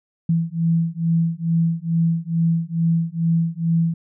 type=beating tone pair; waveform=sine; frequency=164.81 / 167.11 Hz; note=E3 / E3; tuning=0 / +24 cents; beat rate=2.3 Hz; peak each=-20 dBFS; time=0.29-3.94 s; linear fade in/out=5 ms; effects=none